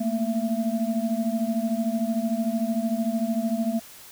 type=tone cluster; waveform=sine; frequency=220.7 / 234 / 670 Hz; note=A3 / A#3 / E5; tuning=+5 / +7 / +28 cents; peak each=-26 / -26 / -31 dBFS; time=0-3.8 s; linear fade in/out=10 ms; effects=white hiss -46 dBFS RMS until 4.11 s